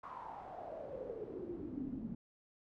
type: noise with band-pass filter sweep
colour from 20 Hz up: brown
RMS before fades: -45 dBFS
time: 0.03-2.15 s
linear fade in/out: 5 ms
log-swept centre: 1100 to 210 Hz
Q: 8.1
effects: none